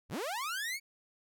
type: linear sweep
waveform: sawtooth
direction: up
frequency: 39.12 to 2284 Hz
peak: -31 dBFS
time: 0.09-0.8 s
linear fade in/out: 50 ms
effects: none